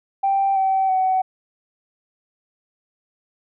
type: tone with pitch steps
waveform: sine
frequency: 784 / 768.3 / 752.9 Hz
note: G5 / G5 / F#5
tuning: 0 / -35 / +30 cents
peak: -15 dBFS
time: 0.23-1.22 s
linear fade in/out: 10 ms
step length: 330 ms
effects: tanh soft clip ceiling -11 dBFS